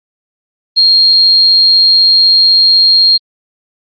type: tone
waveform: sine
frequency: 4232 Hz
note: C8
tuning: 19 cents sharp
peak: -4 dBFS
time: 0.76-3.18 s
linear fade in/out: 20 ms
effects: Opus 24 kbps